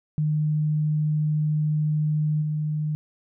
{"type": "tone with level steps", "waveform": "sine", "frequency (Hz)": 152.3, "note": "D#3", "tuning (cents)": -37, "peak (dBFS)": [-20, -23], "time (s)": [0.18, 2.95], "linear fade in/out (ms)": 0, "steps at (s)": 2.41, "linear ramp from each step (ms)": 20, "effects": []}